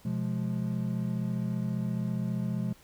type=chord; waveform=triangle; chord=F diminished; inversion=second; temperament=just; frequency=125.72 / 174.61 / 209.5 Hz; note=Cb3 / F3 / Ab3; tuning=+31 / 0 / +15 cents; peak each=-31 dBFS; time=0.05-2.73 s; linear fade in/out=5 ms; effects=pink hiss -58 dBFS RMS until 2.83 s